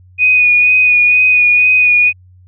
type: tone with vibrato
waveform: sine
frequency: 2476 Hz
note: D#7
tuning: 9 cents flat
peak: -6 dBFS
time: 0.18-2.13 s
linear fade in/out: 50 ms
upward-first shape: sine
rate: 2.1 Hz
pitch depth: 22 cents each way
effects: added 91 Hz sine -40 dBFS peak until 2.47 s